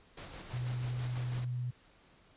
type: noise with tremolo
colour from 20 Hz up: pink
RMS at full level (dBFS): -46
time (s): 0.17-1.45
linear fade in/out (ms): 5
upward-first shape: square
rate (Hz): 6.1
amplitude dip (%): 35
type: tone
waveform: sine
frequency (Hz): 123.47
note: B2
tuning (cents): 0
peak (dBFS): -33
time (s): 0.53-1.71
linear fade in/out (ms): 10
effects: pink hiss -63 dBFS RMS until 2.36 s + resampled to 8000 Hz